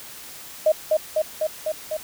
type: tone with echo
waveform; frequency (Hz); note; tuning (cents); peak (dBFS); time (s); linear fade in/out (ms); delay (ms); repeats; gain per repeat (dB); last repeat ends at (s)
sine; 622.3; D#5; 0; -13; 0.66-0.72; 5; 250; 5; -2; 1.97
effects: white hiss -40 dBFS RMS until 2.03 s